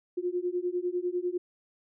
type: beating tone pair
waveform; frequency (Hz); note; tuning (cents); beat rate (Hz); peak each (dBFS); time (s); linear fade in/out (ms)
sine; 351.7 / 361.7; F4 / F#4; +12 / -39; 10; -31; 0.17-1.38; 10
effects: none